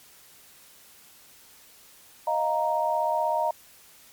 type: chord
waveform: sine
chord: Eb suspended second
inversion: none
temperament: equal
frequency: 622.3 / 698.5 / 932.3 Hz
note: Eb5 / F5 / Bb5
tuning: 0 / 0 / 0 cents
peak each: -27 / -29 / -25 dBFS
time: 2.27-3.51 s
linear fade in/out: 5 ms
effects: white hiss -53 dBFS RMS until 4.12 s + MP3 96 kbps